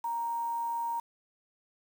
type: tone with quantisation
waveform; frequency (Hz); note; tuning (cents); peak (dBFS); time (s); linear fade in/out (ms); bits
sine; 932.3; A#5; 0; -30; 0.04-1; 5; 8
effects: none